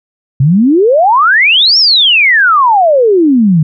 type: exponential two-way sweep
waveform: sine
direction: up then down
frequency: 126.6 to 5588 to 148.3 Hz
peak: -4 dBFS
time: 0.4-3.63 s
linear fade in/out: 5 ms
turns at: 1.78 s
effects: none